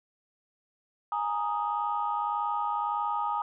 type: chord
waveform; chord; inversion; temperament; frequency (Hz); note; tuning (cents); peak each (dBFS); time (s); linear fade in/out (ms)
sine; Ab suspended second; none; equal; 830.6 / 932.3 / 1244.5; Ab5 / Bb5 / Eb6; 0 / 0 / 0; -31; 1.12-3.42; 2
effects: tanh soft clip ceiling -18 dBFS